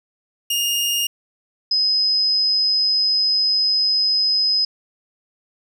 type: tone pair in turn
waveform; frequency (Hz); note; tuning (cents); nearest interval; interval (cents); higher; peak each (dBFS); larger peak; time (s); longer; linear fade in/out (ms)
sawtooth / sine; 2836 / 5053; F7 / D#8; +26 / +26; minor seventh; 1000; second; -15 / -15; neither; 0.5-1.07 / 1.71-4.65; second; 5
effects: none